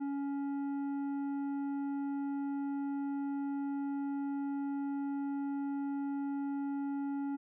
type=tone with tanh clipping; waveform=sine; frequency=280 Hz; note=C#4; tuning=18 cents sharp; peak=-35 dBFS; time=0-7.37 s; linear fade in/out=20 ms; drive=9 dB; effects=none